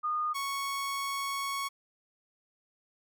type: tone pair in turn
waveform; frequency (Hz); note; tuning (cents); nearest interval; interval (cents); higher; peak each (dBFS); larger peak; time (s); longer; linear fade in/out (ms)
sine / sawtooth; 1225 / 1107.7; D#6 / C#6; -27 / -2; major second; 175; first; -28; neither; 0.03-0.34 / 0.34-1.69; second; 20
effects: none